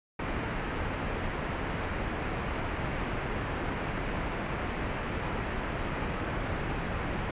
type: low-pass noise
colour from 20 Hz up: pink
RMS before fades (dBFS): -33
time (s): 0.19-7.31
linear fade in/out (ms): 5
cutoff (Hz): 2500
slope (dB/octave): 24
effects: resampled to 8000 Hz